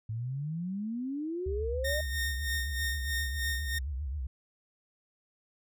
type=exponential sweep; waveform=sine; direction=up; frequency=106.8 to 622.3 Hz; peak=-32 dBFS; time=0.09-2.01 s; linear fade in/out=5 ms
type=tone with vibrato; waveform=sine; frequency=69.3 Hz; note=C#2; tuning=in tune; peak=-32 dBFS; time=1.46-4.27 s; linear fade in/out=5 ms; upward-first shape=triangle; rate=7.5 Hz; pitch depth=220 cents each way
type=tone with tremolo; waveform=sawtooth; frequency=1838 Hz; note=A#6; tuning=25 cents flat; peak=-27 dBFS; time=1.84-3.79 s; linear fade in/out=10 ms; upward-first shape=sine; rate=3.2 Hz; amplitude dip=65%
effects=none